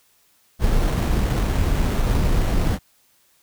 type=noise with sample-and-hold; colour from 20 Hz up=brown; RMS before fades=-19 dBFS; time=0.59-2.79 s; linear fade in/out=50 ms; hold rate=4900 Hz; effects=white hiss -60 dBFS RMS until 3.42 s